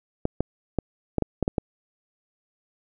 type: clicks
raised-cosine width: 2 ms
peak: -9 dBFS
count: 8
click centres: 0.254 / 0.406 / 0.787 / 1.183 / 1.223 / 1.427 / 1.479 / 1.582 s
effects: none